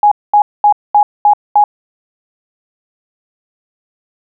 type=tone bursts; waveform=sine; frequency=830.6 Hz; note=G#5; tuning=in tune; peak=-4 dBFS; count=6; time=0.03-1.64 s; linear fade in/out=2 ms; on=85 ms; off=220 ms; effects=none